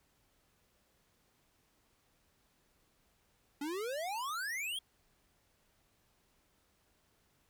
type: exponential sweep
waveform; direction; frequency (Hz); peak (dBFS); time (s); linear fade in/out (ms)
square; up; 277.2 to 3322; -37; 3.61-4.79; 5
effects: pink hiss -73 dBFS RMS until 7.49 s